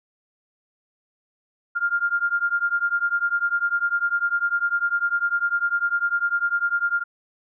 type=beating tone pair; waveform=sine; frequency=1396.9 / 1406.9 Hz; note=F6 / F6; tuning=0 / +12 cents; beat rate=10 Hz; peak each=-23 dBFS; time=1.75-7.04 s; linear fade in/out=20 ms; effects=none